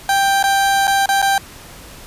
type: tone with dropouts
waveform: 30% pulse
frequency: 787 Hz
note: G5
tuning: 7 cents sharp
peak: -10 dBFS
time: 0.09-1.38 s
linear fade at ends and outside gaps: 2 ms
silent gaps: 0.428-0.439 / 0.871-0.877 / 1.059-1.089 / 1.218-1.225 s
effects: pink hiss -38 dBFS RMS until 2.06 s + resampled to 32000 Hz